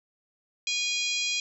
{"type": "harmonic tone", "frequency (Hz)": 818, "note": "G#5", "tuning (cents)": -26, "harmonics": [3, 4, 5, 6, 7, 8, 9], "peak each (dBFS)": [-30, -32, -34, -36, -37, -38, -39], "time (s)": [0.67, 1.4], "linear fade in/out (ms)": 2, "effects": []}